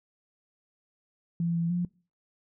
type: tone with pitch steps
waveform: sine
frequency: 169.4 / 168.2 / 176.1 Hz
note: E3 / E3 / F3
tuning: +48 / +35 / +15 cents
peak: -25 dBFS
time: 1.4-1.85 s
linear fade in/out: 2 ms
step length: 150 ms
effects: noise-tail reverb RT60 0.4 s tail -25 dB re dry